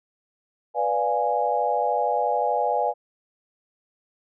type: chord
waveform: sine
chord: B diminished seventh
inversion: none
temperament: equal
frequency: 493.9 / 587.3 / 698.5 / 830.6 Hz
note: B4 / D5 / F5 / Ab5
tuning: 0 / 0 / 0 / 0 cents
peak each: -27 / -27 / -26 / -24 dBFS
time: 0.74-2.94 s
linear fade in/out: 50 ms
effects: none